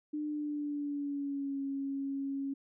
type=tone with pitch glide; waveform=sine; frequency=300 to 275.1 Hz; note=D4 to C#4; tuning=+37 to -13 cents; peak=-33 dBFS; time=0.13-2.54 s; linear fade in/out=10 ms; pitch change=-150 cents; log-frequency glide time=0.27-1.61 s; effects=none